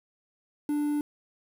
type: tone with quantisation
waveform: triangle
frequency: 294.5 Hz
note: D4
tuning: 5 cents sharp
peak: -23 dBFS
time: 0.69-1.01 s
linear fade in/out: 2 ms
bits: 8
effects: none